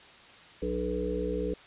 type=harmonic tone with a mistuned harmonic; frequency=61 Hz; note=B1; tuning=21 cents flat; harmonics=1 / 3 / 5 / 7 / 8; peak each=-36 / -37 / -36 / -33 / -34 dBFS; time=0.62-1.54 s; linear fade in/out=5 ms; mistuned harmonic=5; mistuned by=-41 cents; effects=white hiss -52 dBFS RMS until 1.66 s + resampled to 8000 Hz